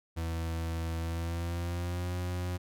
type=tone with pitch glide; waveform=40% pulse; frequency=82.41 to 89.35 Hz; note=E2 to F2; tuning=0 to +40 cents; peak=-31 dBFS; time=0.16-2.58 s; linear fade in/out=20 ms; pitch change=+140 cents; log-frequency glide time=0.99-2.14 s; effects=none